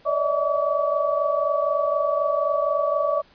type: tone cluster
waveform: sine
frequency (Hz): 571 / 595 / 642 / 1142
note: D5 / D5 / E5 / D6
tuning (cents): -49 / +22 / -46 / -49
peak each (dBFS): -25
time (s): 0.05-3.22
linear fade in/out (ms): 20
effects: pink hiss -55 dBFS RMS until 3.34 s + resampled to 11025 Hz